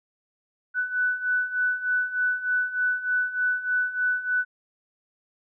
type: beating tone pair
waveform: sine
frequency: 1490 / 1493.3 Hz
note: F#6 / F#6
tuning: +12 / +16 cents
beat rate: 3.3 Hz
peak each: -28 / -24 dBFS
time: 0.74-4.45 s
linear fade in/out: 50 ms
effects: none